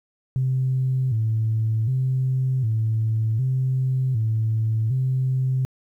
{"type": "tone with vibrato", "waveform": "sine", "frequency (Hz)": 120.1, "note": "B2", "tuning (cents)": -48, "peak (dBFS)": -18, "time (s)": [0.36, 5.65], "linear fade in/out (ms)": 0, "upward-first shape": "square", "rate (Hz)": 0.66, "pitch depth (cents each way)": 140, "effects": ["tanh soft clip ceiling -14 dBFS", "10-bit"]}